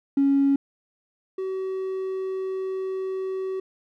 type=tone pair in turn; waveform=triangle; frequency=277.2 / 379.4 Hz; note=C#4 / F#4; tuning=0 / +43 cents; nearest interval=perfect fourth; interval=543 cents; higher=second; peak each=-13 / -24 dBFS; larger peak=first; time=0.17-0.56 / 1.38-3.6 s; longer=second; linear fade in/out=5 ms; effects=tanh soft clip ceiling -14 dBFS